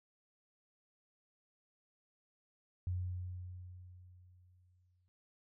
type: tone with exponential decay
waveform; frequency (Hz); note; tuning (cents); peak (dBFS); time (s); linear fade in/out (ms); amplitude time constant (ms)
sine; 90.4; F#2; -40; -33; 2.87-5.08; 0; 480
effects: none